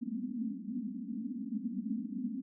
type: band-pass noise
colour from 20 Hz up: pink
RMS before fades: -38 dBFS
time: 0.01-2.42 s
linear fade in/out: 20 ms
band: 200 to 270 Hz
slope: 96 dB/octave
effects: none